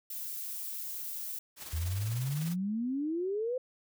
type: noise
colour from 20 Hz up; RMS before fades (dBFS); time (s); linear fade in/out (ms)
violet; -39; 0.1-1.39; 5
type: noise with tremolo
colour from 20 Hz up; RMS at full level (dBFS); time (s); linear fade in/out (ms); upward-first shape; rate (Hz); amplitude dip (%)
white; -42; 1.56-2.56; 50; triangle; 20; 55
type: exponential sweep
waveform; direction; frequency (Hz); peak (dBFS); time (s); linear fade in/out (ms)
sine; up; 76.8 to 520; -30; 1.73-3.58; 5
effects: none